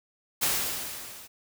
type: noise with level ramp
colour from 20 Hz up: white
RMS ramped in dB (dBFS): -24 to -47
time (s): 0.41-1.28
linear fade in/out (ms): 20
effects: none